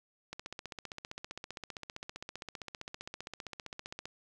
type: click train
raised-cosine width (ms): 0.2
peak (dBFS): -24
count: 58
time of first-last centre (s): 0.33-4.055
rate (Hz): 15.3
effects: none